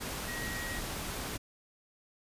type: tone in noise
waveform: sine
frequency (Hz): 1900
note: A#6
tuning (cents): +33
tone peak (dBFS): -39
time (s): 0.27-0.8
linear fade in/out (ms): 20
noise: pink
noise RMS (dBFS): -38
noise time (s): 0-1.38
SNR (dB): -4
effects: resampled to 32000 Hz